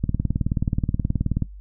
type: click train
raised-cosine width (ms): 5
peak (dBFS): -9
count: 27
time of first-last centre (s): 0.04-1.423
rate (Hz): 18.8
effects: noise-tail reverb RT60 0.1 s tail -17 dB re dry + added 49 Hz sine -37 dBFS peak until 1.6 s